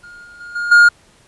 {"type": "tone with level steps", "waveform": "triangle", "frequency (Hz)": 1421, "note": "F6", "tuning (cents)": 30, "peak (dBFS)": [-34, -36, -29, -17, -3], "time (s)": [0.03, 0.89], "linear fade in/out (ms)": 10, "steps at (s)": [0.24, 0.4, 0.55, 0.71], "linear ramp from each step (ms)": 10, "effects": ["pink hiss -51 dBFS RMS until 1.27 s", "resampled to 24000 Hz"]}